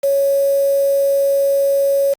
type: tone with quantisation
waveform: sine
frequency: 555 Hz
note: C#5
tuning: 2 cents sharp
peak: -12 dBFS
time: 0.03-2.14 s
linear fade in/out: 10 ms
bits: 5
effects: Opus 48 kbps